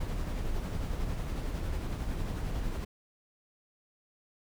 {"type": "noise with tremolo", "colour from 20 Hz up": "brown", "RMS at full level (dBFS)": -32, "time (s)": [0, 2.85], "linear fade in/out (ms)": 10, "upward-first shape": "sine", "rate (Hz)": 11, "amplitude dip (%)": 30, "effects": []}